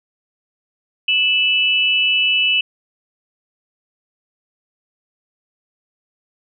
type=tone pair together; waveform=sine; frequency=2625 / 2960 Hz; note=E7 / F#7; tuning=-8 / 0 cents; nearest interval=major second; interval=208 cents; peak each=-16 dBFS; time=1.08-2.61 s; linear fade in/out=5 ms; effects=none